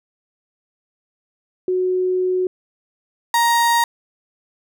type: tone pair in turn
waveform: sine / 35% pulse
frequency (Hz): 367.9 / 937.3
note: F#4 / A#5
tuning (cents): -10 / +9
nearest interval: octave + major third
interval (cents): 1619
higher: second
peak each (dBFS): -16 / -12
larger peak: second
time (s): 1.68-2.47 / 3.34-3.84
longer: first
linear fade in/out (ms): 2
effects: none